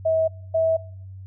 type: tone pair in turn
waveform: sine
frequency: 643 / 648.2 Hz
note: E5 / E5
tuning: -43 / -29 cents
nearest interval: unison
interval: 14 cents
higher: second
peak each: -17 dBFS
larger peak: neither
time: 0.05-0.28 / 0.54-0.77 s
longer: neither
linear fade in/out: 10 ms
effects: noise-tail reverb RT60 0.8 s tail -25 dB re dry + added 95 Hz sine -36 dBFS peak until 1.26 s